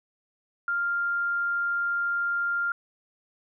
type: tone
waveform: sine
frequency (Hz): 1397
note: F6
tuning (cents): 0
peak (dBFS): -24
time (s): 0.68-2.72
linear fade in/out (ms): 2
effects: none